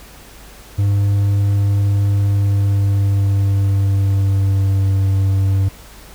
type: tone with pitch glide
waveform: triangle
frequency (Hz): 100.5 to 97.02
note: G2 to G2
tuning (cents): +44 to -17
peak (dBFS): -10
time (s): 0.78-5.69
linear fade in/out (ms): 10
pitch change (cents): -61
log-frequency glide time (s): 2.18-5.04
effects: added 50 Hz sine -41 dBFS peak until 6.14 s + pink hiss -41 dBFS RMS until 6.14 s